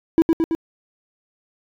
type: tone with echo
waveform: triangle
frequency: 327.5 Hz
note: E4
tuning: 11 cents flat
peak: -7 dBFS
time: 0.18-0.22 s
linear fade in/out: 0 ms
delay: 110 ms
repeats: 3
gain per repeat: -3 dB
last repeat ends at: 0.55 s
effects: tanh soft clip ceiling -4 dBFS